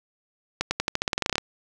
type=accelerating click train; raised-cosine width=0.2 ms; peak=-6 dBFS; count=15; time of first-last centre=0.61-1.381 s; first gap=100 ms; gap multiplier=0.9; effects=none